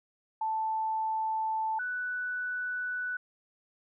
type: tone pair in turn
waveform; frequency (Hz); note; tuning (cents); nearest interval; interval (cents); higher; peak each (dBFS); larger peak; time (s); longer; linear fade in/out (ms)
sine; 880 / 1486.4; A5 / F#6; 0 / +7; major sixth; 907; second; -28 / -31; first; 0.41-1.79 / 1.79-3.17; neither; 5
effects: none